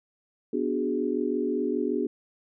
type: chord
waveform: sine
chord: G# half-diminished seventh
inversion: first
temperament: equal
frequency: 246.9 / 293.7 / 370 / 415.3 Hz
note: B3 / D4 / F#4 / G#4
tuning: 0 / 0 / 0 / 0 cents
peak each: -30 dBFS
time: 0.53-2.07 s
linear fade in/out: 5 ms
effects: none